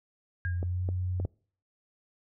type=tone with exponential decay; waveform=sine; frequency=1625 Hz; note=G#6; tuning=38 cents flat; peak=-32 dBFS; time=0.45-0.66 s; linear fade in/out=0 ms; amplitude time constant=44 ms
type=tone with pitch glide; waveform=sine; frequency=88.2 to 91.1 Hz; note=F2 to F#2; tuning=+18 to -26 cents; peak=-28 dBFS; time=0.45-1.26 s; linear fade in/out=5 ms; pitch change=+56 cents; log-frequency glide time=0.6-0.82 s
type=clicks; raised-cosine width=2 ms; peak=-23 dBFS; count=4; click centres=0.629 / 0.889 / 1.2 / 1.251 s
effects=noise-tail reverb RT60 0.5 s tail -26 dB re dry